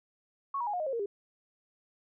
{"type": "tone with pitch steps", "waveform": "sine", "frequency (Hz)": [1106, 957.3, 828.6, 717.2, 620.7, 537.3, 465, 402.5], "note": ["C#6", "A#5", "G#5", "F5", "D#5", "C5", "A#4", "G4"], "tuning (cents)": [-4, 46, -4, 46, -4, 46, -4, 46], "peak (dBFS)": -30, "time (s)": [0.54, 1.06], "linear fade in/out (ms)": 5, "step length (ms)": 65, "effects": []}